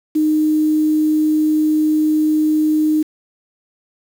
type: tone with quantisation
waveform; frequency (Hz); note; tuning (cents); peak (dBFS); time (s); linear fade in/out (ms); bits
sine; 308.1; D#4; -17; -12; 0.15-3.03; 10; 6
effects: none